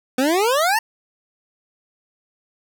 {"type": "exponential sweep", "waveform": "25% pulse", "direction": "up", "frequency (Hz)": [246.9, 932.3], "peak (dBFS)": -12, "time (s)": [0.18, 0.79], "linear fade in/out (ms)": 5, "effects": []}